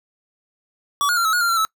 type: tone with pitch steps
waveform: square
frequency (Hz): 1142 / 1439 / 1376 / 1294 / 1444 / 1389 / 1360 / 1305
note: D6 / F#6 / F6 / E6 / F#6 / F6 / F6 / E6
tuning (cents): -49 / -49 / -26 / -32 / -43 / -10 / -46 / -18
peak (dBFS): -17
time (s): 1.01-1.65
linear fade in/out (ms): 0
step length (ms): 80
effects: noise-tail reverb RT60 0.1 s tail -24 dB re dry